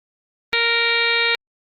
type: harmonic tone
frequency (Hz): 466.2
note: A#4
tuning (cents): 0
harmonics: 1 / 2 / 3 / 4 / 5 / 6 / 7 / 8 / 9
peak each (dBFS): -26 / -30 / -26 / -23 / -20 / -28 / -30 / -24 / -27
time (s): 0.53-1.35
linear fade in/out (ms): 0
effects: Opus 32 kbps